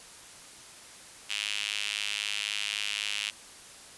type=tone with high-pass filter; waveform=sawtooth; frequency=103.83 Hz; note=G#2; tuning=in tune; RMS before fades=-33 dBFS; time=1.29-3.31 s; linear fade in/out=20 ms; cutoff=2800 Hz; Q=3.3; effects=white hiss -49 dBFS RMS until 3.97 s + resampled to 24000 Hz